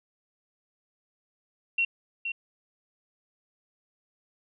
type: tone with echo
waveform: sine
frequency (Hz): 2733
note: F7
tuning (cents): -38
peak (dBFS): -22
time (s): 1.78-1.85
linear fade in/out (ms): 5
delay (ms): 470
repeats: 1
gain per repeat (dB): -7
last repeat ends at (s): 2.32
effects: none